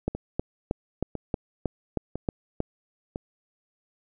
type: two click trains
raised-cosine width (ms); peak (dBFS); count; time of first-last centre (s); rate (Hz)
2; -12 / -18; 9 / 4; 0.08-2.604 / 0.15-3.159; 3.17 / 0.997
effects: none